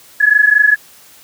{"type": "tone pair together", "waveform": "sine", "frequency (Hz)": [1682.5, 1707], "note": ["G#6", "G#6"], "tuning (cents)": [22, 47], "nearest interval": "unison", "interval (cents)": 25, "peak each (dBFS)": -10, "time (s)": [0.2, 0.76], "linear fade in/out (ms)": 10, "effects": ["white hiss -43 dBFS RMS until 1.23 s", "high-pass 60 Hz 12 dB/octave"]}